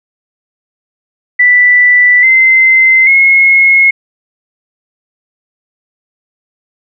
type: tone with pitch steps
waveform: sine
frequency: 1975.5 / 2069 / 2167 Hz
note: B6 / C7 / C#7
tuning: 0 / -20 / -40 cents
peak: -3 dBFS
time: 1.39-3.91 s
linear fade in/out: 10 ms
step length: 840 ms
effects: none